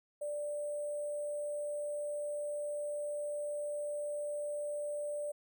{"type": "tone with sample-and-hold", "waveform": "sine", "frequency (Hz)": 587.3, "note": "D5", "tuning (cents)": 0, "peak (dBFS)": -35, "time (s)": [0.21, 5.32], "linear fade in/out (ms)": 10, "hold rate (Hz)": 8820, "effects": []}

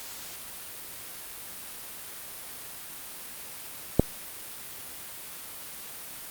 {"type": "click", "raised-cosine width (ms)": 2, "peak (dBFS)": -3, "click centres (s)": 3.996, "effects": ["white hiss -41 dBFS RMS until 6.3 s", "Opus 48 kbps"]}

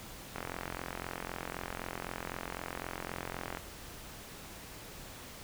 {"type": "click train", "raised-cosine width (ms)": 0.5, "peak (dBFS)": -22, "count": 142, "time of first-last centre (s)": [0.36, 3.572], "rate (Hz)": 43.9, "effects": ["pink hiss -48 dBFS RMS until 5.43 s"]}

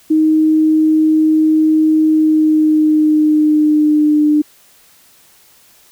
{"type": "tone with pitch glide", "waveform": "sine", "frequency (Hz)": [312.7, 300], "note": ["D#4", "D4"], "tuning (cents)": [9, 37], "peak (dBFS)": -8, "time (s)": [0.1, 4.42], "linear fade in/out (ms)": 10, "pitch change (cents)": -72, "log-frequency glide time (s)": [2.08, 4.25], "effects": ["white hiss -48 dBFS RMS until 5.91 s"]}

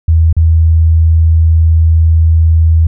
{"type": "tone with dropouts", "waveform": "sine", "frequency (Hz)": 81.1, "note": "E2", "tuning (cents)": -28, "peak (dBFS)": -4, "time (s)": [0.08, 2.87], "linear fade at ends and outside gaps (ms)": 5, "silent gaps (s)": [0.328, 0.366], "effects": []}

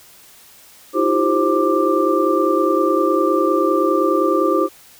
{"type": "tone cluster", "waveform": "sine", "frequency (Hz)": [315.9, 345.7, 391.3, 528, 1182], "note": ["D#4", "F4", "G4", "C5", "D6"], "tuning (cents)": [26, -18, -3, 16, 11], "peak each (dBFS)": -20, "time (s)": [0.93, 4.69], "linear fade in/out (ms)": 50, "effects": ["white hiss -46 dBFS RMS until 4.99 s"]}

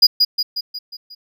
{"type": "tone with echo", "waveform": "triangle", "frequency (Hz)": 4898, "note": "D#8", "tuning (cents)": -28, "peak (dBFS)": -4, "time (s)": [0.02, 0.07], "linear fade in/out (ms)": 10, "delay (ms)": 180, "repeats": 6, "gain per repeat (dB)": -5, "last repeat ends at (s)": 1.15, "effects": []}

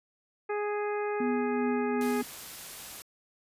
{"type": "harmonic tone", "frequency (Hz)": 415.3, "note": "G#4", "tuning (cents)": 0, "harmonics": [1, 2, 3, 4, 5, 6], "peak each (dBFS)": [-30, -36, -40, -42, -44, -46], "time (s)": [0.49, 2.22], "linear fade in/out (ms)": 10}
{"type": "tone with tremolo", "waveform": "sine", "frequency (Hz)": 246.9, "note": "B3", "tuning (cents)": 0, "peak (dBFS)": -27, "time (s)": [1.2, 2.23], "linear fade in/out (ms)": 5, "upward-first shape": "triangle", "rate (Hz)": 2.6, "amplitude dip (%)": 40}
{"type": "noise", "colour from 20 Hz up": "white", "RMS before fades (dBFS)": -43, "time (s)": [2.01, 3.02], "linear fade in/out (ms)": 0}
{"effects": ["resampled to 32000 Hz"]}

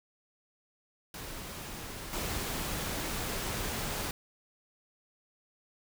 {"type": "noise with level steps", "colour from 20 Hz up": "pink", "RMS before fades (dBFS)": [-42, -35], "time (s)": [1.14, 4.11], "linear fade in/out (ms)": 2, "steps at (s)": 2.13, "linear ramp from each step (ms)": 2, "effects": []}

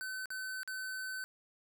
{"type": "tone with dropouts", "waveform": "square", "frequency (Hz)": 1522, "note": "F#6", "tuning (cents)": 48, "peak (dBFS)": -39, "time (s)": [0.01, 1.24], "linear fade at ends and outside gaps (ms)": 0, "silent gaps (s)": [[0.257, 0.304], [0.632, 0.676]], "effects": []}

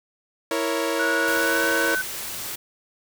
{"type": "chord", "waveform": "sawtooth", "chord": "A# diminished", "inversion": "second", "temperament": "equal", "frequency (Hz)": [329.6, 466.2, 554.4], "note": ["E4", "A#4", "C#5"], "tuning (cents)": [0, 0, 0], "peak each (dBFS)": -23, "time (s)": [0.51, 1.95], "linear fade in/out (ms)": 2}
{"type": "tone with pitch glide", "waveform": "sine", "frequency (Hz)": [1463, 1514.6], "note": ["F#6", "F#6"], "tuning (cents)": [-20, 40], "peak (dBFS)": -22, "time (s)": [0.99, 2.02], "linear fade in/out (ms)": 10, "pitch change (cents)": 60, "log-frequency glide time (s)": [1.29, 1.64]}
{"type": "noise", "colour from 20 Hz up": "white", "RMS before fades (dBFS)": -32, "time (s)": [1.27, 2.56], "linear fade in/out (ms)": 10}
{"effects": []}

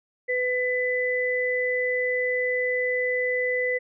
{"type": "tone pair together", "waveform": "sine", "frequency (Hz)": [500, 2000], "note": ["B4", "B6"], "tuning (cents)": [21, 21], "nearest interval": "2 octaves", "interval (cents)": 2400, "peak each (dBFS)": -25, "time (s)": [0.28, 3.79], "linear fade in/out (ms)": 20, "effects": []}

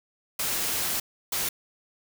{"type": "noise bursts at uneven times", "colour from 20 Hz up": "white", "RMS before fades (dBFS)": -28, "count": 2, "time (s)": [[0.39, 1], [1.32, 1.49]], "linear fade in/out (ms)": 5, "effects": []}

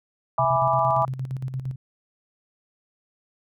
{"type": "chord", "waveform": "sine", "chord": "E dominant seventh", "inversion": "none", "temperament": "equal", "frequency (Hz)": [659.3, 830.6, 987.8, 1174.7], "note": ["E5", "G#5", "B5", "D6"], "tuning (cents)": [0, 0, 0, 0], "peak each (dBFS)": -24, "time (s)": [0.38, 1.05], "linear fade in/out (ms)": 2}
{"type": "tone with tremolo", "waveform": "sine", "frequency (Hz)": 130.81, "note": "C3", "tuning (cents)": 0, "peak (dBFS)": -25, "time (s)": [0.39, 1.76], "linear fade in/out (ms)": 5, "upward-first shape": "square", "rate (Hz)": 8.7, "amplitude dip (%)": 60}
{"effects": []}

